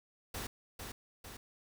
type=noise with echo; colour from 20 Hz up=pink; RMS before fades=-41 dBFS; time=0.34-0.47 s; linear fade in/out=5 ms; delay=450 ms; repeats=2; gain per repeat=-4 dB; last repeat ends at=1.37 s; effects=none